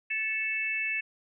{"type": "tone cluster", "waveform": "sine", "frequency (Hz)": [1747, 2210, 2638], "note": ["A6", "C#7", "E7"], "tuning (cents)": [-13, -6, 1], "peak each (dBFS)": [-36, -33, -30], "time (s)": [0.1, 1.01], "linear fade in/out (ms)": 10, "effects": []}